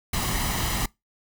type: noise with comb filter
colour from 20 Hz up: pink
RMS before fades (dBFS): -26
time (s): 0.13-0.86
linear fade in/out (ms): 5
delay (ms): 1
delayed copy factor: +0.55
effects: noise-tail reverb RT60 0.2 s tail -24 dB re dry